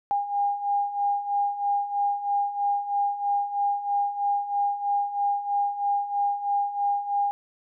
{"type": "beating tone pair", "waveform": "sine", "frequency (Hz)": [808, 811.1], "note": ["G#5", "G#5"], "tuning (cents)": [-48, -41], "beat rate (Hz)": 3.1, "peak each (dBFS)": [-29, -24], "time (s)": [0.11, 7.31], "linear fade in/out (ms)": 0, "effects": []}